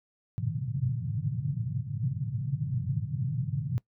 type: band-pass noise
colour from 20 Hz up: pink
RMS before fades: -31 dBFS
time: 0.38-3.78 s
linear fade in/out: 0 ms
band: 110 to 150 Hz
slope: 48 dB/octave
effects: noise-tail reverb RT60 0.1 s tail -21 dB re dry